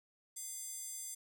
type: tone with high-pass filter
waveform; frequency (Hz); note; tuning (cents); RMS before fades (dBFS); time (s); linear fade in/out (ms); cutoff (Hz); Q
square; 692; F5; -16; -45; 0.36-1.15; 10; 7900; 3.1
effects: none